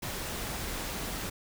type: noise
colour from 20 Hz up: pink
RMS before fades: -36 dBFS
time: 0.02-1.3 s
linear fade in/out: 10 ms
effects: none